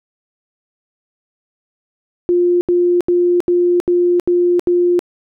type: tone bursts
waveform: sine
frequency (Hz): 352.3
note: F4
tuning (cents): +15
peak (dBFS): -10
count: 7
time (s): 2.29-4.992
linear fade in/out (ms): 0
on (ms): 320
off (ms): 77
effects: none